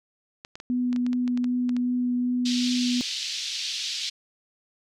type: clicks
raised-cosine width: 0.2 ms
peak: -22 dBFS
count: 12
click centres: 0.449 / 0.555 / 0.601 / 0.929 / 0.962 / 1.065 / 1.131 / 1.278 / 1.375 / 1.443 / 1.693 / 1.766 s
type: tone with vibrato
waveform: sine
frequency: 246.9 Hz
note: B3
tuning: in tune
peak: -22 dBFS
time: 0.7-3.01 s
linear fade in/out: 0 ms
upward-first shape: triangle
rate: 2.6 Hz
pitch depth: 10 cents each way
type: band-pass noise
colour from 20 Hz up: pink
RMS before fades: -31 dBFS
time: 2.45-4.1 s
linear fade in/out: 10 ms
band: 3200 to 5400 Hz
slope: 24 dB/octave
effects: none